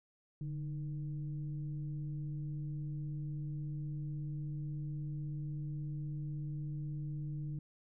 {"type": "tone with frequency modulation", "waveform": "sine", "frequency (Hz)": 146.83, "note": "D3", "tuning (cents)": 0, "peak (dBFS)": -37, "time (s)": [0.41, 7.59], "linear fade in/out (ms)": 2, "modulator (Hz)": 165, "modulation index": 0.43, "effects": []}